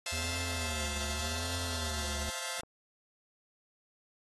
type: chord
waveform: 5% pulse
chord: F major seventh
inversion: second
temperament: just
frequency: 523.8 / 654.8 / 698.5 / 873.1 Hz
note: C5 / E5 / F5 / A5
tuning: +2 / -12 / 0 / -14 cents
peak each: -30 dBFS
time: 0.06-2.61 s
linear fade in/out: 2 ms
type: tone with vibrato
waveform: square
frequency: 78.9 Hz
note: D#2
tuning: 25 cents sharp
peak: -37 dBFS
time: 0.12-2.3 s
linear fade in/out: 10 ms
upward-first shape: sine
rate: 0.86 Hz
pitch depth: 160 cents each way
type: clicks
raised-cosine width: 1 ms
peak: -35 dBFS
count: 4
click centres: 2.044 / 2.299 / 2.597 / 2.634 s
effects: AAC 32 kbps